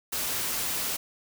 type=noise; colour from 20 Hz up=white; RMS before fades=-30 dBFS; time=0.12-0.97 s; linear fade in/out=10 ms; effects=none